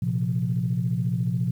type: chord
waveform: sine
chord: Bb suspended second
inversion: none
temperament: equal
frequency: 116.54 / 130.81 / 174.61 Hz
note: Bb2 / C3 / F3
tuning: 0 / 0 / 0 cents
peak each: -26 dBFS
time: 0.02-1.51 s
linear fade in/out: 5 ms
effects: tanh soft clip ceiling -13 dBFS + 9-bit